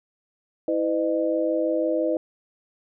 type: tone cluster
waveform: sine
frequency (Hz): 325.8 / 506 / 612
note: E4 / B4 / D#5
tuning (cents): -20 / +42 / -29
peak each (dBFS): -25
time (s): 0.68-2.17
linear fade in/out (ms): 2
effects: none